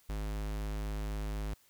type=tone; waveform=square; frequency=52 Hz; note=G#1; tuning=3 cents sharp; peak=-35 dBFS; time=0.09-1.54 s; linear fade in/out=5 ms; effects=white hiss -66 dBFS RMS until 1.69 s